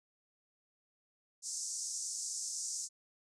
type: band-pass noise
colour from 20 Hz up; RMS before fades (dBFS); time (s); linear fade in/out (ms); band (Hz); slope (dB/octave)
pink; -40; 1.42-2.89; 50; 5500 to 8600; 48
effects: none